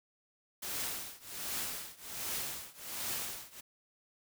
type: noise with tremolo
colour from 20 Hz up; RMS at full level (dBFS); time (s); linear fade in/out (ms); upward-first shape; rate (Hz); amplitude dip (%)
white; -36; 0.62-3.61; 10; triangle; 1.3; 95
effects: none